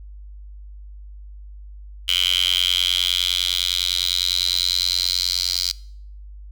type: tone with high-pass filter sweep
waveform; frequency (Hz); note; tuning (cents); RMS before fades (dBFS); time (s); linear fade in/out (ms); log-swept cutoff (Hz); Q
10% pulse; 89.8; F2; +49; -21; 2.08-5.72; 5; 3000 to 4500; 8.2
effects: noise-tail reverb RT60 0.6 s tail -22 dB re dry + added 50 Hz sine -36 dBFS peak until 6.51 s